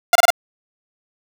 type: tone bursts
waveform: sawtooth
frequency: 699 Hz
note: F5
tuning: 1 cent sharp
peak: -5 dBFS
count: 4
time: 0.13-0.304 s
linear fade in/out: 2 ms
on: 24 ms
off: 26 ms
effects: none